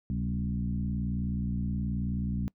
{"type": "tone with frequency modulation", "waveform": "sine", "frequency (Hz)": 137.2, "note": "C#3", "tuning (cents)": -17, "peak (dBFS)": -28, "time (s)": [0.1, 2.48], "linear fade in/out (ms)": 0, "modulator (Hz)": 58.9, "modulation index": 1.6, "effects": ["noise-tail reverb RT60 0.1 s tail -24 dB re dry"]}